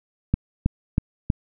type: click train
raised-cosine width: 5 ms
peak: -6 dBFS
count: 4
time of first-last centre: 0.34-1.302 s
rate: 3.12 Hz
effects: none